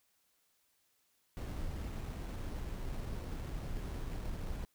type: noise with sample-and-hold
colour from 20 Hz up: brown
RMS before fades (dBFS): -40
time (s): 1.37-4.65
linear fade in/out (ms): 0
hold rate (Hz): 4900
effects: white hiss -75 dBFS RMS until 4.74 s